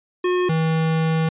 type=tone pair in turn; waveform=square; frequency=361 / 160.81 Hz; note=F#4 / E3; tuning=-43 / -43 cents; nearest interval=octave + major second; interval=1400 cents; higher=first; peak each=-18 dBFS; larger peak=neither; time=0.24-0.49 / 0.49-1.29 s; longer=second; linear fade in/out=5 ms; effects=resampled to 8000 Hz